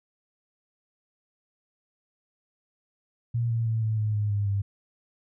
sine tone with pitch steps, 117.7 / 114.95 / 112.26 / 109.63 / 107.06 / 104.56 / 102.11 / 99.72 Hz, A#2 / A#2 / A2 / A2 / A2 / G#2 / G#2 / G2, +17 / -24 / +35 / -6 / -47 / +12 / -29 / +30 cents, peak -23 dBFS, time 3.34-4.62 s, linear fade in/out 10 ms, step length 160 ms, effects none

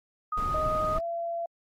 sine tone, 1244.5 Hz, D#6, in tune, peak -27 dBFS, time 0.32-0.98 s, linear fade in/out 5 ms
brown noise, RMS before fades -34 dBFS, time 0.37-0.99 s, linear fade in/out 5 ms
sine tone with pitch glide, 622.3 to 678.6 Hz, D#5 to F5, 0 to -50 cents, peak -29 dBFS, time 0.54-1.46 s, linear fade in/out 5 ms, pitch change +150 cents, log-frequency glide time 0.93-1.03 s
effects AAC 48 kbps

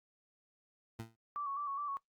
20% pulse tone with exponential decay, 113.1 Hz, A2, 48 cents sharp, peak -34 dBFS, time 0.99-1.16 s, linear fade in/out 5 ms, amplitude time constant 36 ms
sine tone with vibrato, 1136 Hz, C#6, 42 cents sharp, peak -36 dBFS, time 1.36-1.97 s, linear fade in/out 0 ms, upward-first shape square, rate 4.8 Hz, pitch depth 43 cents each way
effects noise-tail reverb RT60 0.1 s tail -19 dB re dry + Opus 48 kbps

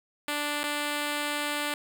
5% pulse tone with dropouts, 293.7 Hz, D4, in tune, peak -17 dBFS, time 0.28-1.74 s, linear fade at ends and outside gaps 2 ms, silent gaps 0.633-0.639 s, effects none

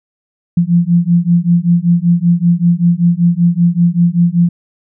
sine beating tone pair, 170 / 175.2 Hz, F3 / F3, -46 / +6 cents, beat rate 5.2 Hz, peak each -11 dBFS, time 0.57-4.49 s, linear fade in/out 5 ms, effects none

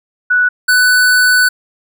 sine / square tone pair in turn, 1477 / 1493.3 Hz, F#6 / F#6, -3 / +16 cents, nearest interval unison, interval 19 cents, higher second, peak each -8 dBFS, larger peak neither, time 0.3-0.49 / 0.68-1.49 s, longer second, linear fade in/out 10 ms, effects none

